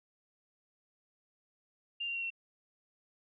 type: tone with pitch steps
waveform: sine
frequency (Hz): 2794 / 2768 / 2743 / 2718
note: F7 / F7 / F7 / F7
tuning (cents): 0 / -16 / -32 / -48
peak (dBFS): -34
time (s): 2-2.304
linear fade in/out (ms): 10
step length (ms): 76
effects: none